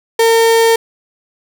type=tone; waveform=35% pulse; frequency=455.7 Hz; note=A#4; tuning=39 cents flat; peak=-6 dBFS; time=0.19-0.76 s; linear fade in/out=5 ms; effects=none